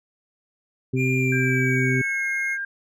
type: harmonic tone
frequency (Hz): 129.5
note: C3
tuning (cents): -17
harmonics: 1 / 2 / 3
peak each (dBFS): -22 / -25 / -27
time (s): 0.93-2.02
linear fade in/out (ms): 10
type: tone with pitch glide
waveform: triangle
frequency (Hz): 2395 to 2146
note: D7 to C7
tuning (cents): +33 to +43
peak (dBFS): -23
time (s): 0.96-2.58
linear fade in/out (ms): 50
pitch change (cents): -190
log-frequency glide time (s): 1.16-2.28
type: tone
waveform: sine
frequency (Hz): 1600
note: G6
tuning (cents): +35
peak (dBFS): -26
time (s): 1.32-2.65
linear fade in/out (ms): 5
effects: none